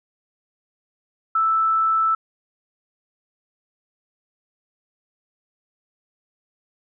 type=tone; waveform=sine; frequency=1318.5 Hz; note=E6; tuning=in tune; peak=-16 dBFS; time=1.35-2.15 s; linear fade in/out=5 ms; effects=none